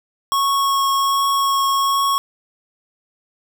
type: tone with vibrato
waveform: square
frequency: 1100 Hz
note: C#6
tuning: 14 cents flat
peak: -16 dBFS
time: 0.32-2.18 s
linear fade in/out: 0 ms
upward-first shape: triangle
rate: 1.3 Hz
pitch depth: 10 cents each way
effects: none